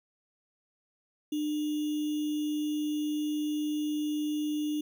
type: tone with sample-and-hold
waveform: sine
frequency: 300.6 Hz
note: D4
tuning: 40 cents sharp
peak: -28 dBFS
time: 1.32-4.81 s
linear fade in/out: 5 ms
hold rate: 3150 Hz
effects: none